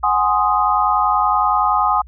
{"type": "chord", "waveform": "sine", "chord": "Ab dominant seventh", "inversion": "third", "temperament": "equal", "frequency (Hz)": [740, 830.6, 1046.5, 1244.5], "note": ["Gb5", "Ab5", "C6", "Eb6"], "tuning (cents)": [0, 0, 0, 0], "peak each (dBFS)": [-21, -18, -20, -17], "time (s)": [0.03, 2.02], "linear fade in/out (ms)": 10, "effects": ["added 60 Hz sine -37 dBFS peak until 2.07 s"]}